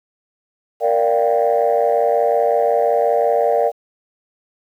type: chord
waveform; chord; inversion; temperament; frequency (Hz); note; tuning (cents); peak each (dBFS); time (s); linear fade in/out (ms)
sine; G minor seventh; first; equal; 466.2 / 587.3 / 698.5 / 784; Bb4 / D5 / F5 / G5; 0 / 0 / 0 / 0; -17 / -17 / -18 / -21; 0.8-3.72; 50
effects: tanh soft clip ceiling -6 dBFS + 8-bit